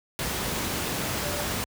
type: tone in noise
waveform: sine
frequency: 587 Hz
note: D5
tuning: 1 cent flat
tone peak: -35 dBFS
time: 1.23-1.45 s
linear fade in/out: 0 ms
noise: pink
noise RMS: -29 dBFS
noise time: 0.19-1.64 s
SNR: -9 dB
effects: high-pass 60 Hz 12 dB/octave